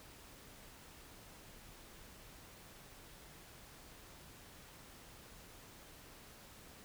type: silence
effects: pink hiss -57 dBFS RMS until 6.84 s